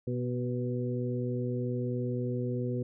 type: harmonic tone with a mistuned harmonic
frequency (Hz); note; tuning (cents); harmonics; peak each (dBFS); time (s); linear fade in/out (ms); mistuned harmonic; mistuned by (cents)
123.2; B2; -4; 1 / 2 / 3 / 4; -32 / -35 / -37 / -38; 0.07-2.83; 5; 3; +20
effects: none